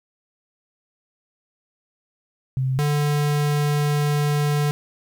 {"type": "tone pair in turn", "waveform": ["sine", "square"], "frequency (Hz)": [131, 147], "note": ["C3", "D3"], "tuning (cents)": [2, 2], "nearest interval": "major second", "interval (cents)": 200, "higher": "second", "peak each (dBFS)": [-19, -19], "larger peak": "neither", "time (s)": [[2.57, 2.79], [2.79, 4.71]], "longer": "second", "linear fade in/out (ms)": 0, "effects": ["10-bit"]}